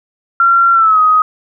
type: tone with pitch glide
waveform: sine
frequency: 1370 to 1256.3 Hz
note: F6 to D#6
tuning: -34 to +16 cents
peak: -6 dBFS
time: 0.4-1.22 s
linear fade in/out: 2 ms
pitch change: -150 cents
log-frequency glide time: 0.73-1 s
effects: none